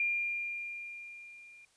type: tone with level ramp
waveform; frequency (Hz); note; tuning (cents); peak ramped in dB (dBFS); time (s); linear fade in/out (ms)
sine; 2400; D7; +37; -27 to -53; 0-1.65; 2
effects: white hiss -68 dBFS RMS until 1.76 s + resampled to 22050 Hz